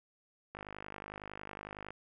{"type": "click train", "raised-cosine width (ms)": 0.5, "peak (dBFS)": -28, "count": 70, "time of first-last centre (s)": [0.55, 1.906], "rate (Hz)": 50.9, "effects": []}